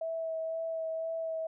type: tone with vibrato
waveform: sine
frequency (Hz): 650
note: E5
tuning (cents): -24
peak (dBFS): -32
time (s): 0.01-1.47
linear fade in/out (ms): 5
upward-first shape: sine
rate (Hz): 2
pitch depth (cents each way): 14
effects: none